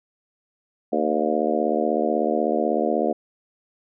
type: harmonic tone with a mistuned harmonic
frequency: 76.2 Hz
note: D#2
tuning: 36 cents flat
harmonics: 3 / 4 / 5 / 6 / 7 / 8 / 9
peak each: -27 / -27 / -27 / -27 / -27 / -27 / -27 dBFS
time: 0.92-3.13 s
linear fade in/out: 10 ms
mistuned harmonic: 9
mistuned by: +45 cents
effects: none